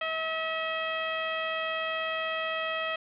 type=tone; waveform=10% pulse; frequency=643 Hz; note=E5; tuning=43 cents flat; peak=-20 dBFS; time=0.01-2.96 s; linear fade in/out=5 ms; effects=resampled to 8000 Hz + 8-bit